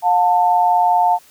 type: tone pair together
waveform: sine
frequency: 715 / 890 Hz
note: F5 / A5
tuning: +41 / +20 cents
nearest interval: major third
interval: 379 cents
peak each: -14 dBFS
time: 0.02-1.19 s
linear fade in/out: 50 ms
effects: white hiss -49 dBFS RMS until 1.3 s